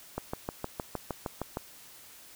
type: click train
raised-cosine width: 1 ms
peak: -18 dBFS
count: 10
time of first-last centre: 0.18-1.571 s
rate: 6.47 Hz
effects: white hiss -52 dBFS RMS until 2.35 s